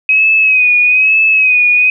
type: tone with vibrato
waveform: sine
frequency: 2530 Hz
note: D#7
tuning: 28 cents sharp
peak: -6 dBFS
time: 0.09-1.9 s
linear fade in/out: 2 ms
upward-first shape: sine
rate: 1.1 Hz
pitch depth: 55 cents each way
effects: none